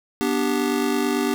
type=chord; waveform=square; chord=G major; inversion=first; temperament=just; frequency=245 / 294 / 392 Hz; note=B3 / D4 / G4; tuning=-14 / +2 / 0 cents; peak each=-25 dBFS; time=0.21-1.34 s; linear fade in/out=0 ms; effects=9-bit